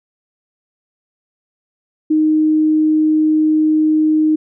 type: tone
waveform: sine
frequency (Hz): 310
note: D#4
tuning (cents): -6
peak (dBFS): -10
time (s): 2.1-4.36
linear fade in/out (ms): 10
effects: none